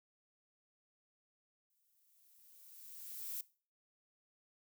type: noise with exponential growth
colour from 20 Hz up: violet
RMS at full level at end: -41 dBFS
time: 1.7-3.41 s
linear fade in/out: 2 ms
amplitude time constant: 370 ms
effects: noise-tail reverb RT60 0.4 s tail -20 dB re dry